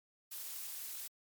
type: noise with amplitude modulation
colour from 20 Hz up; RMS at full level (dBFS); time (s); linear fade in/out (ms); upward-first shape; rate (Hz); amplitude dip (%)
blue; -41; 0.31-1.08; 10; sine; 268; 70
effects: MP3 96 kbps